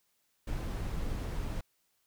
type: noise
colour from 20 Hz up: brown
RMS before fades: -35 dBFS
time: 0.47-1.61 s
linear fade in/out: 5 ms
effects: white hiss -75 dBFS RMS until 2.06 s